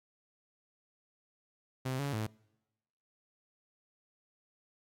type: tone with pitch steps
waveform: sawtooth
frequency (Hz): 130.1 / 141.3 / 108.6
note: C3 / C#3 / A2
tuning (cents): -9 / +34 / -22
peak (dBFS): -29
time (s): 1.85-2.27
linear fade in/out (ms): 10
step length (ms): 140
effects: noise-tail reverb RT60 1.0 s tail -26 dB re dry + AAC 64 kbps